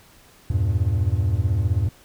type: chord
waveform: triangle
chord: E diminished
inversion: none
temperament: equal with one note detuned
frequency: 82.41 / 98 / 116.88 Hz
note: E2 / G2 / Bb2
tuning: 0 / 0 / +5 cents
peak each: -21 / -19 / -23 dBFS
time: 0.5-1.89 s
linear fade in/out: 5 ms
effects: pink hiss -52 dBFS RMS until 2.04 s